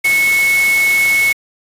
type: tone in noise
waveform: sine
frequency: 2200 Hz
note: C#7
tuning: 14 cents flat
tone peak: -10 dBFS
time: 0.04-1.33 s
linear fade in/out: 10 ms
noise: white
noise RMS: -22 dBFS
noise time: 0.04-1.33 s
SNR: +9 dB
effects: resampled to 32000 Hz